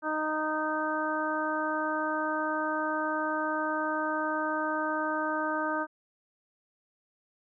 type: harmonic tone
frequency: 309.2 Hz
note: D#4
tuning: 11 cents flat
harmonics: 1 / 2 / 3 / 4 / 5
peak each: -34 / -34 / -34 / -34 / -34 dBFS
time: 0.02-5.87 s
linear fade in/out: 50 ms
effects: none